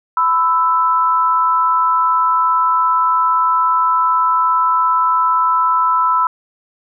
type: tone pair together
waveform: sine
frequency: 1001 / 1318.5 Hz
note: B5 / E6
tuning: +23 / 0 cents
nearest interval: perfect fourth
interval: 477 cents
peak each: -14 dBFS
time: 0.17-6.27 s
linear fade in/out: 2 ms
effects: none